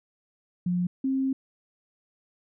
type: tone pair in turn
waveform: sine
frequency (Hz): 177.9 / 266.5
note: F3 / C4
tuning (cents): +32 / +32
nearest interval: perfect fifth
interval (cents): 700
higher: second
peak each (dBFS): -23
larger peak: neither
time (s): 0.66-0.87 / 1.04-1.33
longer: second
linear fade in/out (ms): 5
effects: none